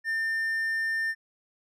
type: tone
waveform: triangle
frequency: 1800 Hz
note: A6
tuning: 39 cents sharp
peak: -24 dBFS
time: 0.04-1.15 s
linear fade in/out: 50 ms
effects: none